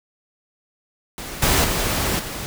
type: noise with level steps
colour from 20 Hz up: pink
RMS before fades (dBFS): -32 / -17 / -22 / -30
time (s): 1.18-2.46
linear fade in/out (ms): 0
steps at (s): 1.42 / 1.64 / 2.19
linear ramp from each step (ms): 5
effects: none